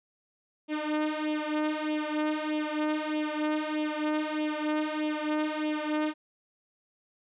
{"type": "tone with flanger", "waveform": "sawtooth", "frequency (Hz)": 305.1, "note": "D#4", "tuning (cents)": -34, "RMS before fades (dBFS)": -30, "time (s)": [0.68, 6.14], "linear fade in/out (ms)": 50, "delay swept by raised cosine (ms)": [0.31, 3.41], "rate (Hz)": 1.6, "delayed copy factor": 0.75, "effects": ["resampled to 8000 Hz"]}